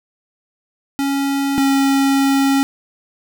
square tone pair in turn, 277.2 / 273.9 Hz, C#4 / C#4, 0 / -21 cents, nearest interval unison, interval 21 cents, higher first, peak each -17 / -13 dBFS, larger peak second, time 0.99-1.58 / 1.58-2.63 s, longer second, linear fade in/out 0 ms, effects none

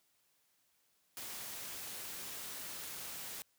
white noise, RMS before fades -45 dBFS, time 1.17-3.42 s, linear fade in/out 0 ms, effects white hiss -75 dBFS RMS until 3.58 s + high-pass 60 Hz 12 dB/octave

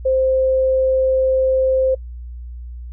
sine tone, 523.3 Hz, C5, in tune, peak -13 dBFS, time 0.05-1.95 s, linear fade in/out 10 ms, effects noise-tail reverb RT60 0.1 s tail -26 dB re dry + added 60 Hz sine -29 dBFS peak until 2.92 s

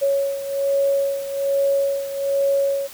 sine beating tone pair, 554.4 / 555.6 Hz, C#5 / C#5, 0 / +4 cents, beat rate 1.2 Hz, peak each -19 / -24 dBFS, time 0.01-2.88 s, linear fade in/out 20 ms, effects white hiss -40 dBFS RMS until 2.93 s

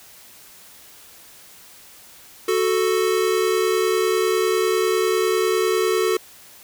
square tone pair together, 370 / 440 Hz, F#4 / A4, 0 / 0 cents, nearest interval minor third, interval 300 cents, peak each -21 dBFS, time 2.48-6.17 s, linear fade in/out 5 ms, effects white hiss -46 dBFS RMS until 6.63 s

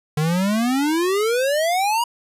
square exponential sweep, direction up, 148.3 to 970 Hz, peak -18 dBFS, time 0.17-2.04 s, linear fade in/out 5 ms, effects resampled to 32000 Hz + 10-bit

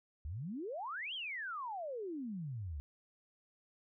sine exponential two-way sweep, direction up then down, 67.2 to 3322 to 67.2 Hz, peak -39 dBFS, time 0.25-2.8 s, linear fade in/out 0 ms, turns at 1.14 s, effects none

